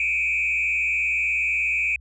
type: tone with frequency modulation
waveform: sine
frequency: 2425 Hz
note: D#7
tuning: 45 cents flat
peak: -19 dBFS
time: 0-1.96 s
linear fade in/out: 2 ms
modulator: 83.4 Hz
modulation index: 1.8
effects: tanh soft clip ceiling -16 dBFS + added 66 Hz sine -44 dBFS peak until 2 s